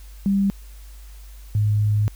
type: tone pair in turn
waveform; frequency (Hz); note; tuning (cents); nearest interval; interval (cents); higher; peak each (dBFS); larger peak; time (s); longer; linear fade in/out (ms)
sine; 197.5 / 105.02; G3 / G#2; +13 / +20; major seventh; 1093; first; -16; neither; 0.26-0.5 / 1.55-2.08; second; 0
effects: added 50 Hz sine -38 dBFS peak until 2.15 s + white hiss -52 dBFS RMS until 2.15 s